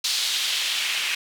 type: noise with band-pass filter sweep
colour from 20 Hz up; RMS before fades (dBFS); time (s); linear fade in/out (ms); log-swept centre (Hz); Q
white; -25; 0.04-1.15; 5; 4100 to 2500; 2
effects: none